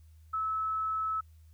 sine tone, 1300 Hz, E6, 24 cents flat, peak -29 dBFS, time 0.33-1.21 s, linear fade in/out 10 ms, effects added 79 Hz sine -53 dBFS peak until 1.53 s + white hiss -73 dBFS RMS until 1.53 s

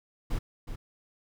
brown noise with echo, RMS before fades -29 dBFS, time 0.3-0.39 s, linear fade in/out 10 ms, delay 370 ms, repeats 1, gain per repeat -8 dB, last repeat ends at 0.76 s, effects none

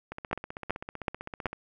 two click trains, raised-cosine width 0.5 ms, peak -22 / -12 dBFS, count 23 / 4, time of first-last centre 0.12-1.53 / 0.33-1.458 s, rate 15.6 / 2.66 Hz, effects none

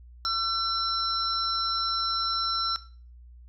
sine tone cluster, 1350 / 4041 / 5420 Hz, E6 / B7 / E8, +41 / +39 / +47 cents, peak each -28 / -31 / -29 dBFS, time 0.25-2.76 s, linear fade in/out 0 ms, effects noise-tail reverb RT60 0.4 s tail -17 dB re dry + added 60 Hz sine -46 dBFS peak until 3.48 s

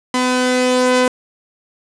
sawtooth tone pair together, 252.4 / 504.2 Hz, B3 / B4, +38 / +36 cents, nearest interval octave, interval 1198 cents, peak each -12 dBFS, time 0.14-1.08 s, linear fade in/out 2 ms, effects resampled to 22050 Hz + 8-bit

